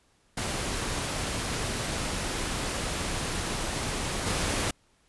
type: noise with level steps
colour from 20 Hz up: pink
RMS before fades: -31 / -28 dBFS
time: 0.37-4.71 s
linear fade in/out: 5 ms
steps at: 4.26 s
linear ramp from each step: 10 ms
effects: pink hiss -66 dBFS RMS until 5.08 s + resampled to 24000 Hz